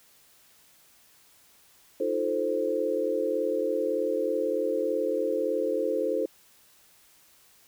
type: chord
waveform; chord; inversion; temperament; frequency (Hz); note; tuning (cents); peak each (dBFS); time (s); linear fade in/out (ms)
sine; F dominant seventh; third; equal; 311.1 / 349.2 / 440 / 523.3; Eb4 / F4 / A4 / C5; 0 / 0 / 0 / 0; -33 / -33 / -29 / -28; 2-6.26; 5
effects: white hiss -59 dBFS RMS until 7.67 s